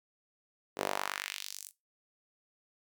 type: tone with high-pass filter sweep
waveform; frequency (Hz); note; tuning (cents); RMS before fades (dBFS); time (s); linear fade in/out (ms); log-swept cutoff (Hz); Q
sawtooth; 49; G1; 0; -38; 0.76-1.72; 50; 390 to 10000; 1.5
effects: noise-tail reverb RT60 0.2 s tail -17 dB re dry